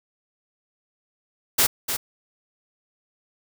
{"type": "noise with echo", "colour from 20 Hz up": "white", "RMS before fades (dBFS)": -18, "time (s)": [1.58, 1.67], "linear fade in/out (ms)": 10, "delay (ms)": 300, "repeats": 1, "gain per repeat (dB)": -8, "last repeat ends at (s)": 1.97, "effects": []}